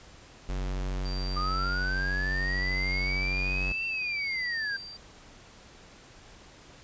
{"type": "tone", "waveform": "square", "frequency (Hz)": 46.7, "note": "F#1", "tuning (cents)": 17, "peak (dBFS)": -30, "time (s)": [0.49, 3.72], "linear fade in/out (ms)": 0}
{"type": "tone with tremolo", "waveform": "sine", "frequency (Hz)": 4699, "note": "D8", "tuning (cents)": 0, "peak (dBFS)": -37, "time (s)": [1.05, 4.97], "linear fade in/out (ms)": 5, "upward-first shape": "sine", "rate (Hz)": 0.66, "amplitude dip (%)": 60}
{"type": "linear two-way sweep", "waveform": "sine", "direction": "up then down", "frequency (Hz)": [1200, 2700, 1573], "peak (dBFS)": -29, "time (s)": [1.36, 4.77], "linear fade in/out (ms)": 10, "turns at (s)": 3.86}
{"effects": ["pink hiss -52 dBFS RMS until 6.83 s", "resampled to 16000 Hz"]}